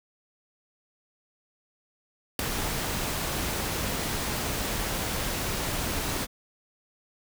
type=noise with ADSR envelope; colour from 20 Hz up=pink; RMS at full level=-20 dBFS; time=2.39-6.27 s; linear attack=4 ms; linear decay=3 ms; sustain=-10 dB; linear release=37 ms; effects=none